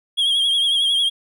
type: tone with vibrato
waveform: triangle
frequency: 3264 Hz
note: G#7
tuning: 31 cents flat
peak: -14 dBFS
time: 0.17-1.1 s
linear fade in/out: 20 ms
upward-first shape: triangle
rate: 11 Hz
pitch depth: 64 cents each way
effects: none